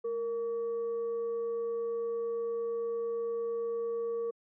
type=tone with frequency modulation; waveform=sine; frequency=464.4 Hz; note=A#4; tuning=7 cents flat; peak=-30 dBFS; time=0.04-4.31 s; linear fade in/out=10 ms; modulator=675 Hz; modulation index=0.24; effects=high-pass 300 Hz 12 dB/octave